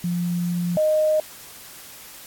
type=tone pair in turn; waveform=sine; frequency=174.61 / 618.3 Hz; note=F3 / D#5; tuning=0 / -11 cents; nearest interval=octave + minor seventh; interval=2189 cents; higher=second; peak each=-21 / -16 dBFS; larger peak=second; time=0.04-0.77 / 0.77-1.2 s; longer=first; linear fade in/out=2 ms; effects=white hiss -42 dBFS RMS until 2.26 s + AAC 64 kbps